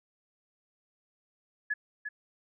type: tone with echo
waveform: sine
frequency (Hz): 1700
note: G#6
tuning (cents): +40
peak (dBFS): -27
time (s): 1.7-1.74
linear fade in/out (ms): 10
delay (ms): 350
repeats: 1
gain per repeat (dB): -7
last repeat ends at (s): 2.09
effects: none